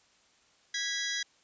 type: tone pair together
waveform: 15% pulse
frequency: 1651 / 1965 Hz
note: G#6 / B6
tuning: -11 / -9 cents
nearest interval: minor third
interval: 302 cents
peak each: -27 dBFS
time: 0.74-1.23 s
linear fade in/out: 5 ms
effects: white hiss -65 dBFS RMS until 1.43 s + resampled to 16000 Hz